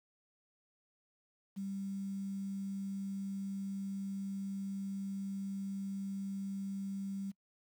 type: tone with quantisation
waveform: sine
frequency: 196 Hz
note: G3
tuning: in tune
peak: -37 dBFS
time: 1.56-7.32 s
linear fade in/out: 20 ms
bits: 10
effects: noise-tail reverb RT60 0.1 s tail -26 dB re dry